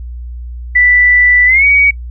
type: tone with pitch glide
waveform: sine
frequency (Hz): 1975.5 to 2256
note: B6 to C#7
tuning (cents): 0 to +30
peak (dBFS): -5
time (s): 0.75-1.91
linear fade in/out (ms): 10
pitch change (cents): +230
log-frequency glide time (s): 1.46-1.65
effects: noise-tail reverb RT60 0.1 s tail -25 dB re dry + added 60 Hz sine -22 dBFS peak until 2.1 s